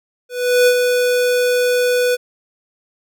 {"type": "tone with ADSR envelope", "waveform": "square", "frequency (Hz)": 493.9, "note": "B4", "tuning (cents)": 0, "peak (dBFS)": -9, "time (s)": [0.29, 2.17], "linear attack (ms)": 380, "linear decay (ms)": 66, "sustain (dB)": -5, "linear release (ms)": 30, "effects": []}